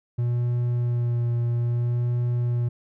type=tone with vibrato; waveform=triangle; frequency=120 Hz; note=B2; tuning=49 cents flat; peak=-19 dBFS; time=0.18-2.69 s; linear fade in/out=10 ms; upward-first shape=sine; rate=0.61 Hz; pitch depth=17 cents each way; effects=none